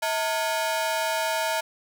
sawtooth ring-modulated tone, 775 Hz, G5, 20 cents flat, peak -17 dBFS, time 0.02-1.61 s, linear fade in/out 10 ms, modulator 131 Hz, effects none

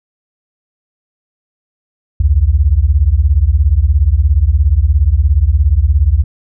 sine beating tone pair, 63.8 / 80.8 Hz, C2 / E2, -43 / -34 cents, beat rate 17 Hz, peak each -10 dBFS, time 2.2-6.24 s, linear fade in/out 5 ms, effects none

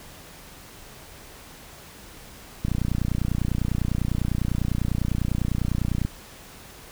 click train, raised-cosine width 5 ms, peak -12 dBFS, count 103, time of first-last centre 2.65-6.05 s, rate 30 Hz, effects pink hiss -45 dBFS RMS until 6.91 s

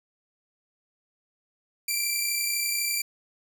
10% pulse tone pair together, 2328 / 2360 Hz, D7 / D7, -16 / +8 cents, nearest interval unison, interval 24 cents, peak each -21 / -18 dBFS, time 1.88-3.02 s, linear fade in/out 5 ms, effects none

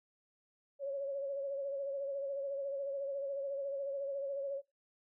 sine tone with vibrato, 554 Hz, C#5, 1 cent flat, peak -35 dBFS, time 0.79-4.62 s, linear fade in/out 50 ms, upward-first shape sine, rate 14 Hz, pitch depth 41 cents each way, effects noise-tail reverb RT60 0.2 s tail -19 dB re dry

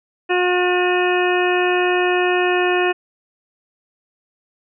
harmonic tone, 359.9 Hz, F#4, 48 cents flat, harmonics 1 / 2 / 3 / 4 / 5 / 7 / 8, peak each -17 / -22 / -27 / -27 / -24 / -24 / -30 dBFS, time 0.29-2.93 s, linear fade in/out 20 ms, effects none

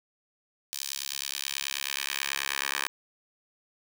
10% pulse tone with high-pass filter sweep, 69.3 Hz, C#2, in tune, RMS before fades -33 dBFS, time 0.73-2.88 s, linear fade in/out 0 ms, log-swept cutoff 4900 to 1500 Hz, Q 1.1, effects none

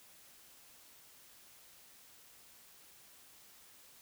silence, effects white hiss -60 dBFS RMS until 4.01 s

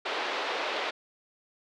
pink band-pass noise, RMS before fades -32 dBFS, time 0.05-0.91 s, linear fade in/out 10 ms, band 410 to 4000 Hz, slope 24 dB/octave, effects none

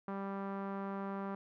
sawtooth tone with low-pass filter, 196.5 Hz, G3, 4 cents sharp, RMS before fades -40 dBFS, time 0.08-1.35 s, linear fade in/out 2 ms, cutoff 1200 Hz, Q 2.1, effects none

